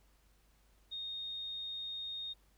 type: tone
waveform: sine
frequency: 3700 Hz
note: A#7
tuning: 14 cents flat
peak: -39 dBFS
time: 0.91-2.34 s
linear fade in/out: 20 ms
effects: added 50 Hz sine -67 dBFS peak until 2.57 s + pink hiss -72 dBFS RMS until 2.57 s

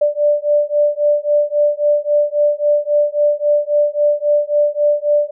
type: beating tone pair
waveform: sine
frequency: 587.3 / 591 Hz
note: D5 / D5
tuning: 0 / +11 cents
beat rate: 3.7 Hz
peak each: -15 dBFS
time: 0.01-5.31 s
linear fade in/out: 10 ms
effects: none

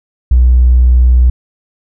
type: tone with tanh clipping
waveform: triangle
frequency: 61.74 Hz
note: B1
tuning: in tune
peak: -3 dBFS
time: 0.31-1.3 s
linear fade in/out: 5 ms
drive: 2 dB
effects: none

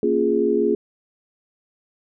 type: chord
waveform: sine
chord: Bb minor seventh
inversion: none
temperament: equal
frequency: 233.1 / 277.2 / 349.2 / 415.3 Hz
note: Bb3 / Db4 / F4 / Ab4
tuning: 0 / 0 / 0 / 0 cents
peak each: -24 / -25 / -22 / -19 dBFS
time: 0.03-0.75 s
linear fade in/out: 2 ms
effects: none

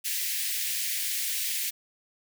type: high-pass noise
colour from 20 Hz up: white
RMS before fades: -30 dBFS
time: 0.04-1.71 s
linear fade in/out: 20 ms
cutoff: 1800 Hz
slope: 48 dB/octave
effects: none

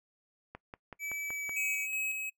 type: click train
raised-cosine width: 0.5 ms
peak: -28 dBFS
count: 6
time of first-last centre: 0.55-1.493 s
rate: 5.3 Hz
type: tone with pitch glide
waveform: square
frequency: 2300 to 2274 Hz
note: D7 to C#7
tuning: -37 to +44 cents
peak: -36 dBFS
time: 0.99-1.88 s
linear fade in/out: 50 ms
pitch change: -19 cents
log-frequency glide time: 1.24-1.64 s
type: tone with tremolo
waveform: square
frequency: 2550 Hz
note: D#7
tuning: 42 cents sharp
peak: -32 dBFS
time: 1.56-2.3 s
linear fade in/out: 10 ms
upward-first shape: square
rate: 2.7 Hz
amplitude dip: 35%
effects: noise-tail reverb RT60 0.1 s tail -21 dB re dry

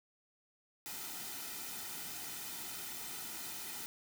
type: noise with comb filter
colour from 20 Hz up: white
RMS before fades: -44 dBFS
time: 0.86-3.86 s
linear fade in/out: 0 ms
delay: 1.8 ms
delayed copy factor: -0.6
effects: none

